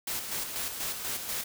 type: noise with tremolo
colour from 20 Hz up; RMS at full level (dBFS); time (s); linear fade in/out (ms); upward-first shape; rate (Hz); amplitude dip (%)
white; -33; 0.07-1.44; 5; square; 4.1; 45
effects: none